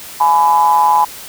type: ring-modulated tone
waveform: triangle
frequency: 79.6 Hz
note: D#2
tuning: 40 cents sharp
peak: -3 dBFS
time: 0.2-1.05 s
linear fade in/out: 10 ms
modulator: 921 Hz
effects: white hiss -32 dBFS RMS until 1.28 s